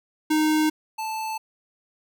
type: tone pair in turn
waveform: square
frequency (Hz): 309.2 / 878.3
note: D#4 / A5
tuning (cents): -11 / -3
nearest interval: octave + tritone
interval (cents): 1808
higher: second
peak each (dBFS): -19 / -28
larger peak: first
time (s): 0.3-0.7 / 0.98-1.38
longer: neither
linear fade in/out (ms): 10
effects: none